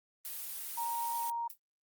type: noise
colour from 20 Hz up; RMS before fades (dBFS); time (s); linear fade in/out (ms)
blue; -41; 0.25-1.3; 0
type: tone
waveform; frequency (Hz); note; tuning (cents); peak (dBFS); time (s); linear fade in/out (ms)
sine; 935; A#5; +5; -33; 0.77-1.48; 10
type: noise with exponential decay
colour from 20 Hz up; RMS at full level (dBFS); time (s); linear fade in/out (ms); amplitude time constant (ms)
violet; -41; 1.5-1.58; 0; 17
effects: Opus 32 kbps